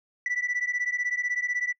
sine beating tone pair, 1960 / 1976 Hz, B6 / B6, -14 / 0 cents, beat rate 16 Hz, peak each -27 dBFS, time 0.26-1.73 s, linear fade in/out 2 ms, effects noise-tail reverb RT60 0.1 s tail -26 dB re dry + tanh soft clip ceiling -22 dBFS

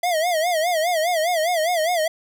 square tone with vibrato, 669 Hz, E5, 25 cents sharp, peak -19 dBFS, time 0.03-2.08 s, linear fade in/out 5 ms, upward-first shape sine, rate 4.9 Hz, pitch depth 140 cents each way, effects none

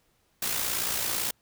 white noise with amplitude modulation, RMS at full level -27 dBFS, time 0.42-1.31 s, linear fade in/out 5 ms, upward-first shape sine, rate 58 Hz, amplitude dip 50%, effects pink hiss -69 dBFS RMS until 1.41 s

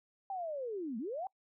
sine linear two-way sweep, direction down then up, 797 to 207.7 to 797 Hz, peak -36 dBFS, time 0.3-1.27 s, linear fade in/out 2 ms, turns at 0.98 s, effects noise-tail reverb RT60 0.1 s tail -25 dB re dry

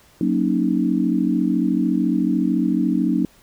sine chord, D# minor seventh, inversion first, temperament equal, 185 / 233.1 / 277.2 / 311.1 Hz, F#3 / A#3 / C#4 / D#4, 0 / 0 / 0 / 0 cents, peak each -22 dBFS, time 0.21-3.25 s, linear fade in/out 2 ms, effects pink hiss -53 dBFS RMS until 3.42 s

